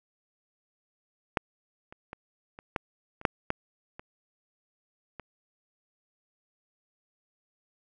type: clicks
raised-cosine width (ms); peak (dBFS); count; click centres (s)
0.5; -9 / -30 / -24 / -29 / -13 / -29 / -6 / -12 / -26 / -25; 10; 1.372 / 1.925 / 2.131 / 2.589 / 2.762 / 3.214 / 3.252 / 3.504 / 3.995 / 5.197
effects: none